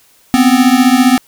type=beating tone pair; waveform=square; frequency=246.9 / 261.9 Hz; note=B3 / C4; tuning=0 / +2 cents; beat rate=15 Hz; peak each=-10 dBFS; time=0.34-1.18 s; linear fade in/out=0 ms; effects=white hiss -49 dBFS RMS until 1.27 s